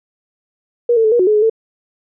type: tone with pitch steps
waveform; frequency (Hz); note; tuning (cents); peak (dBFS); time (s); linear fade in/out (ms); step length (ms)
sine; 477.6 / 449.5 / 434.6 / 478.5 / 366.7 / 425.7 / 421.7 / 446.5; A#4 / A4 / A4 / A#4 / F#4 / G#4 / G#4 / A4; +42 / +37 / -21 / +45 / -15 / +43 / +26 / +25; -9; 0.89-1.498; 5; 76
effects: none